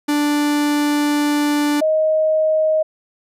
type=tone pair in turn; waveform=45% pulse / sine; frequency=293.7 / 626.5 Hz; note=D4 / D#5; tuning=0 / +12 cents; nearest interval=octave + minor second; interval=1312 cents; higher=second; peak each=-15 / -13 dBFS; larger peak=second; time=0.08-1.81 / 1.81-2.83 s; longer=first; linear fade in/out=10 ms; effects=resampled to 32000 Hz